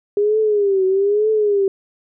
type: tone with vibrato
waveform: sine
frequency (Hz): 405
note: G#4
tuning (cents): -43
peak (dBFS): -13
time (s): 0.17-1.68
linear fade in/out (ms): 2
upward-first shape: triangle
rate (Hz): 1.1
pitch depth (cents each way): 140
effects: none